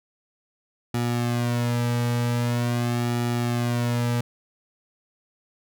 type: tone with flanger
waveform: sawtooth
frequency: 120 Hz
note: B2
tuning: 49 cents flat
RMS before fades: -24 dBFS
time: 0.94-4.21 s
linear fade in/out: 5 ms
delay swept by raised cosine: 1.9 to 2.9 ms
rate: 0.44 Hz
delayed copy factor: -0.8
effects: none